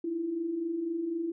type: tone pair together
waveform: sine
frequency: 311.1 / 335.1 Hz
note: D#4 / E4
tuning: 0 / +29 cents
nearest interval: minor second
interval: 129 cents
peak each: -39 / -30 dBFS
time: 0.04-1.32 s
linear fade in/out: 5 ms
effects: none